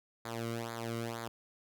sawtooth tone with flanger, 115.8 Hz, A#2, 11 cents flat, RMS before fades -39 dBFS, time 0.25-1.28 s, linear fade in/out 5 ms, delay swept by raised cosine 0.35 to 1.19 ms, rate 2.1 Hz, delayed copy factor -0.85, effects none

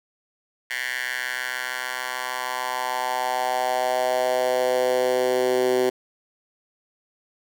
10% pulse tone with high-pass filter sweep, 126.6 Hz, B2, 43 cents sharp, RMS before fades -24 dBFS, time 0.7-5.9 s, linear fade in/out 10 ms, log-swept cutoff 1900 to 360 Hz, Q 3.3, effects none

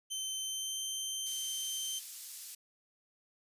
20% pulse tone with pitch glide, 3090 to 3117 Hz, G7 to G7, -26 to -11 cents, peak -30 dBFS, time 0.1-2 s, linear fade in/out 20 ms, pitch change +15 cents, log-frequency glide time 0.4-0.79 s
pink high-pass noise, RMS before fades -46 dBFS, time 1.26-2.55 s, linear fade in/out 5 ms, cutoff 5900 Hz, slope 12 dB/octave
effects resampled to 32000 Hz

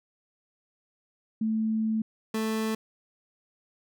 sine / 30% pulse tone pair in turn, 220 / 220 Hz, A3 / A3, 0 / 0 cents, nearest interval unison, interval 0 cents, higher neither, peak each -24 dBFS, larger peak neither, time 1.41-2.02 / 2.34-2.75 s, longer first, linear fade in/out 5 ms, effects none

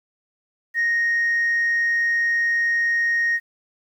sine tone, 1864.7 Hz, A#6, in tune, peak -16 dBFS, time 0.74-3.4 s, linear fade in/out 50 ms, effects tanh soft clip ceiling -15 dBFS + 9-bit

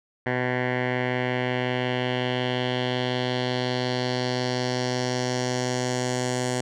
10% pulse tone with low-pass filter sweep, 125.5 Hz, B2, 28 cents sharp, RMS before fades -26 dBFS, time 0.26-6.61 s, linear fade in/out 5 ms, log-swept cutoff 1900 to 7700 Hz, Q 2.6, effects none

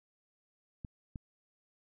clicks, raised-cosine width 5 ms, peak -29 dBFS, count 2, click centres 0.848 / 1.158 s, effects none

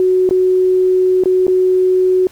sine tone with dropouts, 370 Hz, F#4, in tune, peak -9 dBFS, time 0-2.27 s, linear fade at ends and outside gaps 1 ms, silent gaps 0.291-0.309 / 1.237-1.257 / 1.468-1.48 s, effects pink hiss -45 dBFS RMS until 2.31 s

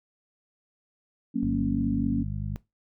sine chord, F# major, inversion none, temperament equal with one note detuned, 186.07 / 233.1 / 277.2 Hz, F#3 / A#3 / C#4, +10 / 0 / 0 cents, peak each -32 / -27 / -28 dBFS, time 1.34-2.24 s, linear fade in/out 20 ms
harmonic tone, 50.4 Hz, G1, 49 cents sharp, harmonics 1 / 2 / 3 / 4, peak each -33 / -33 / -35 / -39 dBFS, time 1.43-2.56 s, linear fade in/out 0 ms
effects noise-tail reverb RT60 0.2 s tail -19 dB re dry

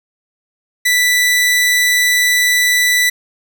sawtooth tone, 1976 Hz, B6, in tune, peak -7 dBFS, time 0.85-3.1 s, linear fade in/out 10 ms, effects none

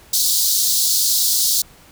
pink high-pass noise, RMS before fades -17 dBFS, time 0.13-1.62 s, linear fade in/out 5 ms, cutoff 3900 Hz, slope 48 dB/octave, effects pink hiss -47 dBFS RMS until 1.91 s

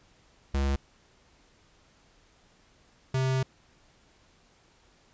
square tone pair in turn, 68.8 / 131.39 Hz, C#2 / C3, -12 / +8 cents, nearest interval major seventh, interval 1120 cents, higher second, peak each -25 dBFS, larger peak neither, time 0.54-0.76 / 3.14-3.43 s, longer second, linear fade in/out 5 ms, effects pink hiss -62 dBFS RMS until 5.13 s + resampled to 16000 Hz

